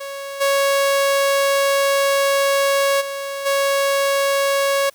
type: tone with level steps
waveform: sawtooth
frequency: 554.4 Hz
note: C#5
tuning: in tune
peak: -24 / -11 / -21 / -12 dBFS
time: 0-4.9 s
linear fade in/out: 10 ms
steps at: 0.4 / 3 / 3.45 s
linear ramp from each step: 20 ms
effects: white hiss -53 dBFS RMS until 4.94 s